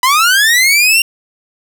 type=linear sweep; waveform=sawtooth; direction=up; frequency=980 to 2794 Hz; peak=-4 dBFS; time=0.03-1.02 s; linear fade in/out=2 ms; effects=none